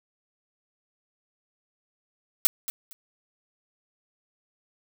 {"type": "noise with echo", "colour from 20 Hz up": "blue", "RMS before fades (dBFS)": -18, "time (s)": [2.45, 2.47], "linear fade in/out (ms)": 0, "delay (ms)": 230, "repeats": 2, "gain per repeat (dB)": -13, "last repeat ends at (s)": 2.93, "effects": []}